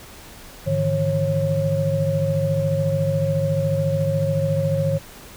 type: tone cluster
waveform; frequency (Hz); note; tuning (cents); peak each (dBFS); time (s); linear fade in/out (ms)
sine; 103.3 / 150.1 / 164.1 / 545; G#2 / D3 / E3 / C#5; -9 / +38 / -8 / -29; -25 / -22 / -27 / -22; 0.66-4.99; 20
effects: pink hiss -42 dBFS RMS until 5.36 s